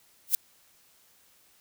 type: noise with exponential growth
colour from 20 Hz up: violet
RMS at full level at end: -17 dBFS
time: 0.27-0.35 s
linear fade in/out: 1 ms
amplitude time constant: 16 ms
effects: white hiss -62 dBFS RMS until 1.6 s